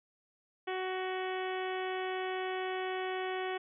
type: harmonic tone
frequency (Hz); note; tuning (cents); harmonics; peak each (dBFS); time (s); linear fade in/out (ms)
373; F#4; +14; 1 / 2 / 3 / 4 / 5 / 6 / 7 / 8 / 9; -36 / -39 / -45 / -46 / -44 / -47 / -51 / -49 / -52; 0.67-3.58; 10
effects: none